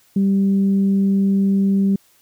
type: tone with frequency modulation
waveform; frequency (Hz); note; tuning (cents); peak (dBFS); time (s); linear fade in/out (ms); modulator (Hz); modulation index
sine; 196; G3; 0; -13; 0.16-1.96; 5; 196; 0.29
effects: white hiss -56 dBFS RMS until 2.21 s